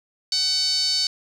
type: tone with band-pass filter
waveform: 5% pulse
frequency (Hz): 750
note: F#5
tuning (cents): +23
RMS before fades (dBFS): -22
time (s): 0.32-1.07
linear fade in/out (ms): 2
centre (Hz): 4600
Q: 6.5
effects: 9-bit